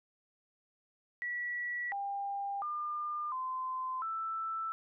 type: tone with pitch steps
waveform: sine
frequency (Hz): 1941 / 799 / 1203 / 1032 / 1324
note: B6 / G5 / D6 / C6 / E6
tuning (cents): -31 / +33 / +41 / -24 / +7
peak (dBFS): -34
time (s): 1.22-4.72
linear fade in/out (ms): 0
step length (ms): 700
effects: none